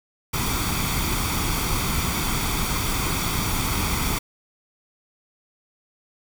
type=noise with comb filter; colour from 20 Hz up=pink; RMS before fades=-24 dBFS; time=0.33-4.19 s; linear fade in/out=10 ms; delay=0.87 ms; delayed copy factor=+0.6; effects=none